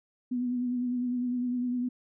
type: tone with vibrato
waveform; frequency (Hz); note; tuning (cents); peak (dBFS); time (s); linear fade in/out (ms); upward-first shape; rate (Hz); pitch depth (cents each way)
sine; 246.9; B3; 0; -27; 0.31-1.89; 10; triangle; 9.9; 40
effects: none